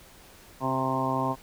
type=harmonic tone with a mistuned harmonic; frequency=131.8 Hz; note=C3; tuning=13 cents sharp; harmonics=1 / 2 / 3 / 4 / 5 / 6 / 7 / 8; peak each=-33 / -31 / -37 / -37 / -33 / -35 / -31 / -31 dBFS; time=0.6-1.36 s; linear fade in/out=50 ms; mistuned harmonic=3; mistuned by=-17 cents; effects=pink hiss -52 dBFS RMS until 1.42 s